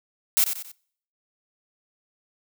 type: noise with echo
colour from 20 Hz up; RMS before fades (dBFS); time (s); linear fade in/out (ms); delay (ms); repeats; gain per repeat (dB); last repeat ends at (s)
blue; -19; 0.37-0.44; 0; 92; 3; -8; 0.716
effects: noise-tail reverb RT60 0.6 s tail -24 dB re dry